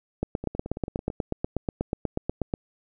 two click trains, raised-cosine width 2 ms, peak -12 / -20 dBFS, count 20 / 7, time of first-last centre 0.23-2.539 / 0.44-1.102 s, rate 8.23 / 9.07 Hz, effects none

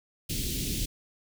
pink band-stop noise, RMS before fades -31 dBFS, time 0.29-0.86 s, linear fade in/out 10 ms, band 340 to 2900 Hz, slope 24 dB/octave, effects none

